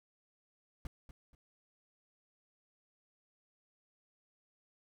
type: noise with echo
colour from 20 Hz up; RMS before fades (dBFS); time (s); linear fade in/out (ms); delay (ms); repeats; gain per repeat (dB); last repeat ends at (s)
brown; -39; 0.85-0.87; 2; 240; 2; -11; 1.35
effects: none